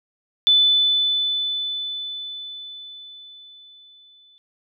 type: tone with exponential decay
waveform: sine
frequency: 3500 Hz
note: A7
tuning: 10 cents flat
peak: -11 dBFS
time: 0.47-4.38 s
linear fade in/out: 0 ms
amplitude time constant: 850 ms
effects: none